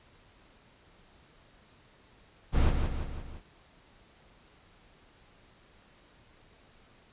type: noise with echo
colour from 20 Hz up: brown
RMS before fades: -23 dBFS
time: 2.52-2.74 s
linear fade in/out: 50 ms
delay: 170 ms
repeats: 4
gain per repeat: -5 dB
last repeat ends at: 3.42 s
effects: pink hiss -60 dBFS RMS until 7.12 s + resampled to 8000 Hz